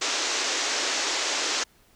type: band-pass noise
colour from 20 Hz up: white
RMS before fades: -27 dBFS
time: 0.01-1.64 s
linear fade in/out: 10 ms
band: 270 to 7000 Hz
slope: 48 dB/octave
effects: pink hiss -60 dBFS RMS until 1.95 s